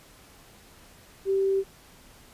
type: tone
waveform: sine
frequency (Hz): 388.5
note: G4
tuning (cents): -16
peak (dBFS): -21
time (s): 1.25-1.64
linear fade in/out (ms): 50
effects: pink hiss -53 dBFS RMS until 2.33 s + resampled to 32000 Hz